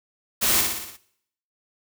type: noise with echo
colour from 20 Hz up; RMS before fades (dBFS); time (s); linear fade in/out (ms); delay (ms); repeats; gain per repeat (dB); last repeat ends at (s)
white; -21; 0.41-0.62; 20; 59; 6; -4; 0.974
effects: noise-tail reverb RT60 0.7 s tail -19 dB re dry